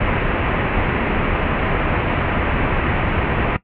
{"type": "low-pass noise", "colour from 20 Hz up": "pink", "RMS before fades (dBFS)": -19, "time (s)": [0, 3.57], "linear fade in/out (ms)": 10, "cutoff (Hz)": 2700, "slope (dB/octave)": 48, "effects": ["noise-tail reverb RT60 0.1 s tail -17 dB re dry"]}